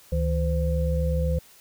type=tone cluster; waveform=sine; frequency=72 / 160 / 514 Hz; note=D2 / D#3 / C5; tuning=-34 / +49 / -31 cents; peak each=-23 / -27 / -29 dBFS; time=0.12-1.39 s; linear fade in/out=5 ms; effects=white hiss -53 dBFS RMS until 1.6 s